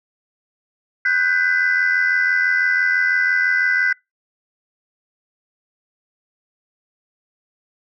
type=tone cluster; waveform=sine; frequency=1485 / 1571 / 2003 Hz; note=F#6 / G6 / B6; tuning=+6 / +3 / +24 cents; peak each=-18 dBFS; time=1.05-3.93 s; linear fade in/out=5 ms; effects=noise-tail reverb RT60 0.2 s tail -26 dB re dry + tanh soft clip ceiling -9 dBFS